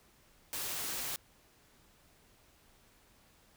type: noise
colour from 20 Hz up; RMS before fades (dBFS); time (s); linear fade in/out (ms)
white; -38; 0.53-1.16; 0
effects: pink hiss -65 dBFS RMS until 3.56 s